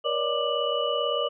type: tone cluster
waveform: sine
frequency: 477.2 / 564 / 602 / 1186 / 2951 Hz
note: A#4 / C#5 / D5 / D6 / F#7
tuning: +41 / +30 / +43 / +17 / -5 cents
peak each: -30 dBFS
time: 0.04-1.29 s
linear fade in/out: 20 ms
effects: none